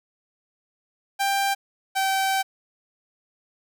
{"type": "tone pair in turn", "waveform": "sawtooth", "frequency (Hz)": [790, 772.8], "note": ["G5", "G5"], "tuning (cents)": [13, -25], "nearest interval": "unison", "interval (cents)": 38, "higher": "first", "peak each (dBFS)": -17, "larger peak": "neither", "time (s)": [[1.19, 1.55], [1.95, 2.43]], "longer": "second", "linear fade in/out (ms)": 20, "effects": []}